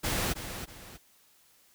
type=noise with echo; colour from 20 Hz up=pink; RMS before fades=-30 dBFS; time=0.03-0.34 s; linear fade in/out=20 ms; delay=320 ms; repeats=2; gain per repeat=-9 dB; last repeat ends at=0.98 s; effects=white hiss -63 dBFS RMS until 1.74 s